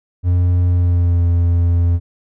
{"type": "tone with pitch glide", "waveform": "triangle", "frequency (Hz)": [88.8, 86.12], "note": ["F2", "F2"], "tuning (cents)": [29, -24], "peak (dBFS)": -9, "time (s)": [0.23, 2], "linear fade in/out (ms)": 50, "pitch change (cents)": -53, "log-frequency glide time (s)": [0.67, 1.24], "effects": []}